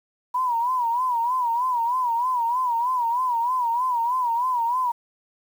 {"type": "tone with vibrato", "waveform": "sine", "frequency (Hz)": 972, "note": "B5", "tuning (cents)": -28, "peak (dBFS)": -20, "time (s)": [0.34, 4.92], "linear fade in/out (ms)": 10, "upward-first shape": "sine", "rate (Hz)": 3.2, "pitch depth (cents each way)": 100, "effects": ["8-bit"]}